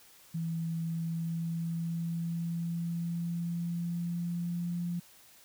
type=tone with pitch glide; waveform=sine; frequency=164.81 to 173.6 Hz; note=E3 to F3; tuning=0 to -10 cents; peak=-31 dBFS; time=0.34-5 s; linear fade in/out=10 ms; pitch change=+90 cents; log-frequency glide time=0.85-4.81 s; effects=white hiss -58 dBFS RMS until 5.44 s